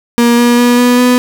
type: tone with pitch steps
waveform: 35% pulse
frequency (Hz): 237 / 239.8 / 242.5 / 245.4 / 248.2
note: A#3 / A#3 / B3 / B3 / B3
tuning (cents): +29 / +49 / -31 / -11 / +9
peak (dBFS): -4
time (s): 0.18-1.18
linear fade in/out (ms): 0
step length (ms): 200
effects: none